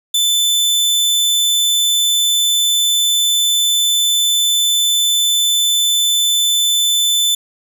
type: tone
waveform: sawtooth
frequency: 3520 Hz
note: A7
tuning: in tune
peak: -9 dBFS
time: 0.14-7.35 s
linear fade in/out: 5 ms
effects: none